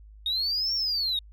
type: linear two-way sweep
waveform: sine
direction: up then down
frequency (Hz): 3686 to 5560 to 3686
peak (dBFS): -23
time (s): 0.26-1.19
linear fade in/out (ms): 2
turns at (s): 0.74
effects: tanh soft clip ceiling -22 dBFS + added 52 Hz sine -46 dBFS peak until 1.32 s